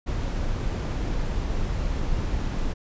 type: noise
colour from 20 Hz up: brown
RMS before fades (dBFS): -26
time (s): 0.06-2.74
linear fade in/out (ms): 20
effects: resampled to 16000 Hz